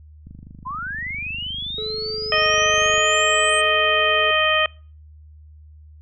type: click train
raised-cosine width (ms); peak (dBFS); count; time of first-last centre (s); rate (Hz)
5; -27; 69; 0.27-2.979; 25.1
type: linear sweep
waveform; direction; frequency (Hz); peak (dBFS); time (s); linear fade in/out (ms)
sine; up; 975 to 8372; -26; 0.65-3.62; 20
type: tone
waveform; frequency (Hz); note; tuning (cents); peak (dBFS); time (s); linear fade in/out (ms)
triangle; 432.9; A4; -28; -26; 1.78-4.31; 2
type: harmonic tone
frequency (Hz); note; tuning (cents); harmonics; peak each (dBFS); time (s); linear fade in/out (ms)
622.3; D#5; 0; 1 / 2 / 3 / 4 / 5; -22 / -22 / -22 / -22 / -22; 2.32-4.66; 2
effects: noise-tail reverb RT60 0.4 s tail -26 dB re dry + added 76 Hz sine -42 dBFS peak until 6.01 s